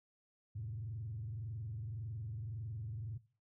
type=tone with frequency modulation; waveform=sine; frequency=110 Hz; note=A2; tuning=in tune; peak=-39 dBFS; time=0.55-3.18 s; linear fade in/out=10 ms; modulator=21.8 Hz; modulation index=0.76; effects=noise-tail reverb RT60 0.4 s tail -20 dB re dry + tanh soft clip ceiling -35 dBFS